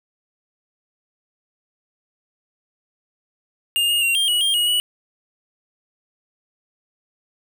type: tone with pitch steps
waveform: square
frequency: 2820 / 2851 / 2756 / 3198 / 2919 / 3204 / 2894 / 2939 Hz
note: F7 / F7 / F7 / G7 / F#7 / G7 / F#7 / F#7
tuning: +16 / +35 / -24 / +34 / -24 / +37 / -39 / -12 cents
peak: -17 dBFS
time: 3.76-4.8 s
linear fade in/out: 0 ms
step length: 130 ms
effects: none